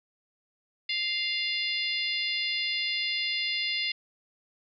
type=harmonic tone; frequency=698.5 Hz; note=F5; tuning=in tune; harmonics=3 / 4 / 5 / 6 / 7; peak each=-32 / -33 / -34 / -35 / -35 dBFS; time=0.89-3.92 s; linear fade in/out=5 ms; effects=none